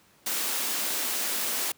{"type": "high-pass noise", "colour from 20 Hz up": "white", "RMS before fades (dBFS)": -29, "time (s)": [0.26, 1.72], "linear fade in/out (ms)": 5, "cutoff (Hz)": 190, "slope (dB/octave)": 48, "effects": ["pink hiss -60 dBFS RMS until 1.77 s", "high-pass 100 Hz 12 dB/octave"]}